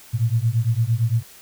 sine beating tone pair, 110.7 / 119.5 Hz, A2 / A#2, +11 / +43 cents, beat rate 8.8 Hz, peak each -20 dBFS, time 0.13-1.23 s, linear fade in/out 20 ms, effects white hiss -46 dBFS RMS until 1.41 s

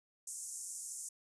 white band-pass noise, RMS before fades -45 dBFS, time 0.27-1.09 s, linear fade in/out 5 ms, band 6300 to 9700 Hz, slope 48 dB/octave, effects resampled to 32000 Hz

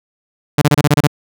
sawtooth tone bursts, 146.83 Hz, D3, in tune, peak -4 dBFS, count 8, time 0.58-1.072 s, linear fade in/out 5 ms, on 37 ms, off 28 ms, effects none

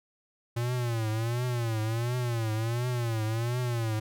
square tone with vibrato, 116.54 Hz, A#2, in tune, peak -28 dBFS, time 0.56-4 s, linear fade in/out 10 ms, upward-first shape triangle, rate 1.4 Hz, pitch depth 140 cents each way, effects none

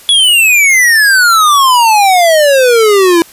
square exponential sweep, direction down, 3411 to 329.6 Hz, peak -5 dBFS, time 0.09-3.22 s, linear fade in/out 0 ms, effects white hiss -37 dBFS RMS until 3.32 s + resampled to 32000 Hz

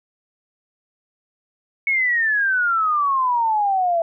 sine exponential sweep, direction down, 2217 to 659.3 Hz, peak -16 dBFS, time 1.87-4.02 s, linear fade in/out 2 ms, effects none

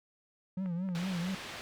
triangle tone with vibrato, 180 Hz, F#3, 47 cents flat, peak -30 dBFS, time 0.57-1.35 s, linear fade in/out 5 ms, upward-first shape triangle, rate 4.4 Hz, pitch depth 140 cents each way
click train, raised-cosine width 0.5 ms, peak -35 dBFS, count 4, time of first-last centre 0.66-1.346 s, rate 4.37 Hz
white low-pass noise, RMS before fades -44 dBFS, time 0.95-1.61 s, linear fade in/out 0 ms, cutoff 3300 Hz, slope 12 dB/octave
effects none

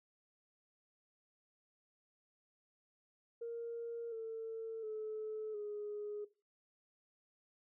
sine tone with pitch steps, 466.2 / 449 / 432.5 / 416.5 Hz, A#4 / A4 / A4 / G#4, 0 / +35 / -30 / +5 cents, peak -39 dBFS, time 3.41-6.25 s, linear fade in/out 10 ms, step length 710 ms, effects noise-tail reverb RT60 0.3 s tail -18 dB re dry + tanh soft clip ceiling -35 dBFS

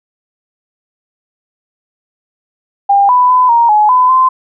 sine tone with pitch steps, 800 / 994 / 1006 / 936 / 845 / 1007 / 1034 Hz, G5 / B5 / B5 / A#5 / G#5 / B5 / C6, +35 / +11 / +32 / +7 / +30 / +33 / -21 cents, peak -5 dBFS, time 2.89-4.29 s, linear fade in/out 10 ms, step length 200 ms, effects none

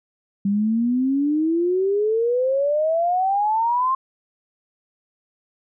sine exponential sweep, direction up, 196 to 1069 Hz, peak -17 dBFS, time 0.45-3.95 s, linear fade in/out 5 ms, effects none

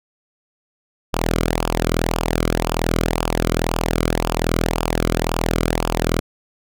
sawtooth tone with flanger, 41.2 Hz, E1, in tune, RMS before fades -20 dBFS, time 1.13-6.2 s, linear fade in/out 10 ms, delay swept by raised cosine 0.49 to 1.15 ms, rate 1.9 Hz, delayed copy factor -0.7, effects none

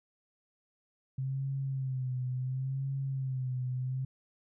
sine tone with vibrato, 131.4 Hz, C3, 8 cents sharp, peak -31 dBFS, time 1.18-4.05 s, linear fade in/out 5 ms, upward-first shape sine, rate 0.71 Hz, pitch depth 64 cents each way, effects none

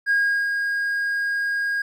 triangle tone with ADSR envelope, 1631 Hz, G#6, 32 cents flat, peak -13 dBFS, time 0.06-1.82 s, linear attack 44 ms, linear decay 370 ms, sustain -6 dB, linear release 5 ms, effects tanh soft clip ceiling -12 dBFS

